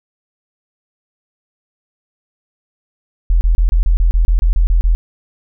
sine tone bursts, 41.88 Hz, E1, 28 cents sharp, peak -8 dBFS, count 12, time 3.3-4.95 s, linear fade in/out 0 ms, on 110 ms, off 30 ms, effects none

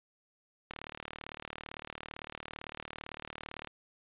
click train, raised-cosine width 0.3 ms, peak -24 dBFS, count 113, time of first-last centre 0.71-3.673 s, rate 37.8 Hz, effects resampled to 8000 Hz + 11-bit

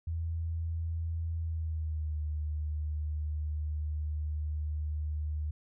sine tone with pitch glide, 82.3 to 75.91 Hz, E2 to D#2, -2 to -42 cents, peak -31 dBFS, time 0.07-5.51 s, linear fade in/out 5 ms, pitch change -140 cents, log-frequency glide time 1.38-2.2 s, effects none

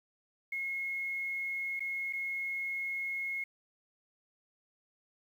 sine tone with dropouts, 2165 Hz, C#7, 41 cents flat, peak -33 dBFS, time 0.52-3.44 s, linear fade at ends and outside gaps 5 ms, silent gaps 1.795-1.804 / 2.127-2.133 s, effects 10-bit

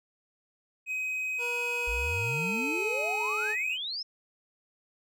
triangle tone, 2524 Hz, D#7, 24 cents sharp, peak -28 dBFS, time 0.86-3.78 s, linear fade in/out 50 ms
25% pulse tone with pitch glide, 480.3 to 425.4 Hz, B4 to G#4, -48 to +42 cents, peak -31 dBFS, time 1.38-3.56 s, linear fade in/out 50 ms, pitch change -210 cents, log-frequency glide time 2.06-3.01 s
sine exponential sweep, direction up, 49.64 to 5380 Hz, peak -32 dBFS, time 1.87-4.03 s, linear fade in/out 10 ms
effects none

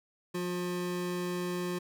square tone pair together, 177.16 / 357.6 Hz, F3 / F4, +25 / +41 cents, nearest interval octave, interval 1216 cents, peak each -36 / -35 dBFS, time 0.34-1.79 s, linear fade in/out 10 ms, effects none

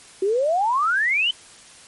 sine exponential sweep, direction up, 370 to 3097 Hz, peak -17 dBFS, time 0.22-1.31 s, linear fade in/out 5 ms, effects white hiss -46 dBFS RMS until 1.87 s + MP3 48 kbps

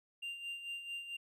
triangle tone with tremolo, 2787 Hz, F7, 4 cents flat, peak -37 dBFS, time 0.22-1.17 s, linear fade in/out 10 ms, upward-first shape sine, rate 4.5 Hz, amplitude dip 60%, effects resampled to 32000 Hz

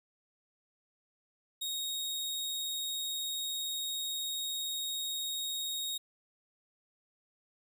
sawtooth tone, 3753 Hz, A#7, 11 cents sharp, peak -31 dBFS, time 1.61-5.98 s, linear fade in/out 10 ms, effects none

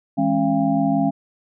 sine tone cluster, 161.2 / 206.3 / 272.7 / 686 / 802 Hz, E3 / G#3 / C#4 / F5 / G5, -38 / -11 / -28 / -31 / +39 cents, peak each -25 / -23 / -19 / -23 / -28 dBFS, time 0.17-1.11 s, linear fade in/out 20 ms, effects none

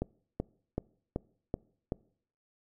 click train, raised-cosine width 2 ms, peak -18 dBFS, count 6, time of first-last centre 0.02-1.921 s, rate 2.63 Hz, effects noise-tail reverb RT60 0.6 s tail -24 dB re dry

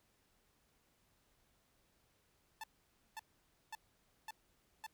sawtooth tone bursts, 880 Hz, A5, in tune, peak -40 dBFS, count 5, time 2.61-4.865 s, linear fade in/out 2 ms, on 27 ms, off 530 ms, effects pink hiss -75 dBFS RMS until 4.93 s

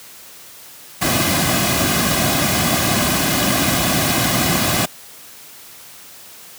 pink noise with comb filter, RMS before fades -17 dBFS, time 1.01-4.86 s, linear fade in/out 10 ms, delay 2.2 ms, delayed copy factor -0.65, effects white hiss -40 dBFS RMS until 6.58 s + high-pass 80 Hz 12 dB/octave

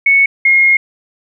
sine tone pair in turn, 2212 / 2147 Hz, C#7 / C7, -4 / +44 cents, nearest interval minor second, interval 52 cents, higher first, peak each -6 dBFS, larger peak neither, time 0.06-0.26 / 0.45-0.77 s, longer second, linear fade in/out 5 ms, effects none

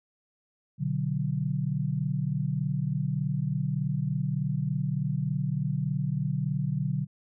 sine chord, B minor, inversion none, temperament equal, 123.47 / 146.83 / 185 Hz, B2 / D3 / F#3, 0 / 0 / 0 cents, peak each -32 / -28 / -32 dBFS, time 0.78-7.07 s, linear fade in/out 50 ms, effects none

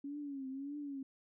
sine tone with vibrato, 277.9 Hz, C#4, 4 cents sharp, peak -40 dBFS, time 0.04-1.03 s, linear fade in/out 5 ms, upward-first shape triangle, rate 1.7 Hz, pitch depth 110 cents each way, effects none

